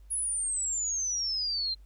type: exponential sweep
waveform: sine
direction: down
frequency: 10580 to 4100 Hz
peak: -28 dBFS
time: 0.1-1.75 s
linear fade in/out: 20 ms
effects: added 50 Hz sine -49 dBFS peak until 1.85 s + pink hiss -71 dBFS RMS until 1.85 s